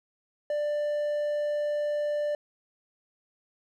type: tone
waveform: triangle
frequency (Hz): 591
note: D5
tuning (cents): +11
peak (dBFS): -24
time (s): 0.5-2.35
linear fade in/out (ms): 2
effects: none